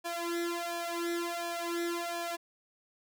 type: tone with flanger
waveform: sawtooth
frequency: 342.1 Hz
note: F4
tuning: 36 cents flat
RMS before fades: -35 dBFS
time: 0.04-2.37 s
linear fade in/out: 20 ms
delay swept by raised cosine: 1.2 to 2.4 ms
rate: 1.4 Hz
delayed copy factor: +1
effects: none